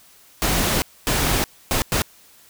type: noise bursts at uneven times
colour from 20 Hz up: pink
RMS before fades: -20 dBFS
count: 4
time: 0.42-0.82 / 1.07-1.44 / 1.71-1.82 / 1.92-2.02 s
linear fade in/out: 0 ms
effects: white hiss -51 dBFS RMS until 2.49 s